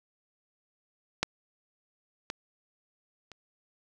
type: clicks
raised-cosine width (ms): 0.2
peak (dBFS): -8 / -16 / -29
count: 3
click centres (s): 1.23 / 2.301 / 3.317
effects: none